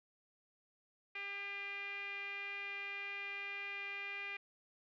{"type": "tone with low-pass filter", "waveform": "5% pulse", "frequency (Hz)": 399.8, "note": "G4", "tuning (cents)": 34, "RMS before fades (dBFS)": -44, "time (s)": [1.15, 4.37], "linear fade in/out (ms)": 5, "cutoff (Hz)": 2300, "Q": 7.6, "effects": []}